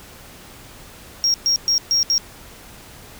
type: tone bursts at uneven times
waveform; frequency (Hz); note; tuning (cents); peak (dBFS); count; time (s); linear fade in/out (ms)
sine; 5588; F8; 0; -12; 5; 1.24-1.34 / 1.46-1.56 / 1.68-1.78 / 1.91-2.03 / 2.1-2.18; 0
effects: tanh soft clip ceiling -13 dBFS + pink hiss -42 dBFS RMS until 3.19 s